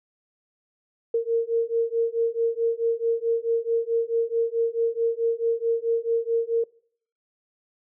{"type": "beating tone pair", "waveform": "sine", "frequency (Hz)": [458.6, 463.2], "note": ["A#4", "A#4"], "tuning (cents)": [-28, -11], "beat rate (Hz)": 4.6, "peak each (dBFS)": -24, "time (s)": [1.14, 6.64], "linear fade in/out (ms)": 5, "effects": ["noise-tail reverb RT60 0.6 s tail -23 dB re dry"]}